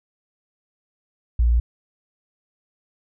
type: tone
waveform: sine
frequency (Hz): 58.7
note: A#1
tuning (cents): +13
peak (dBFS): -14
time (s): 1.39-1.6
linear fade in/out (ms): 5
effects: none